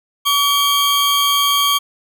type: tone pair together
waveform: 40% pulse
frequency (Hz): 1138 / 3219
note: C#6 / G7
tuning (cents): +45 / +45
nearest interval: octave + tritone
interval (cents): 1800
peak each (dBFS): -15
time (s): 0.25-1.79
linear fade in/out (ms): 20
effects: none